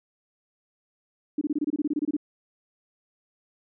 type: tone bursts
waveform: sine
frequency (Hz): 297.1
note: D4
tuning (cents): +20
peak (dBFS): -22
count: 14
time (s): 1.38-2.167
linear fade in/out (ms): 5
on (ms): 33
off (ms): 25
effects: none